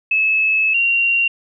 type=tone pair in turn; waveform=sine; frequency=2597 / 2758 Hz; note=E7 / F7; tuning=-26 / -22 cents; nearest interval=minor second; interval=104 cents; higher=second; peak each=-13 dBFS; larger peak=neither; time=0.11-0.74 / 0.74-1.28 s; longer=first; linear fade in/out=5 ms; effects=none